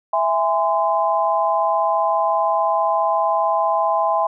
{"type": "chord", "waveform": "sine", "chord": "E augmented", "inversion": "none", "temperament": "just", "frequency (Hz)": [659.3, 824.1, 1030.1], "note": ["E5", "G#5", "B#5"], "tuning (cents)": [0, -14, -27], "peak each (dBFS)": -20, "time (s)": [0.13, 4.27], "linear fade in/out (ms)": 5, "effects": []}